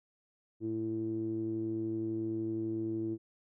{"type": "tone with low-pass filter", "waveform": "sawtooth", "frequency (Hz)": 110.9, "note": "A2", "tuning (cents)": 14, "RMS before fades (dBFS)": -35, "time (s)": [0.6, 3.18], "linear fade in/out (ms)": 50, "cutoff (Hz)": 330, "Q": 9.4, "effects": []}